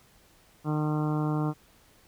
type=harmonic tone; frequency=152 Hz; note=D#3; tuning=40 cents flat; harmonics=1 / 2 / 3 / 4 / 5 / 6 / 7 / 8 / 9; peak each=-27 / -30 / -38 / -42 / -39 / -43 / -41 / -43 / -45 dBFS; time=0.64-1.54 s; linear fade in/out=50 ms; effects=pink hiss -60 dBFS RMS until 2.07 s